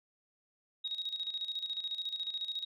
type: tone with tremolo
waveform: sine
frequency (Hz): 3779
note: A#7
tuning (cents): +23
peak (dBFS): -33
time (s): 0.84-2.65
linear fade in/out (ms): 10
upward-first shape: square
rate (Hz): 14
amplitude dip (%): 65
effects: none